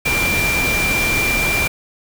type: tone in noise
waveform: sine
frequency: 2368 Hz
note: D7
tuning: 14 cents sharp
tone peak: -17 dBFS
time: 0.05-1.68 s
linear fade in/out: 10 ms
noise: pink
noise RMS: -21 dBFS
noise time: 0.05-1.68 s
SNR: +1 dB
effects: none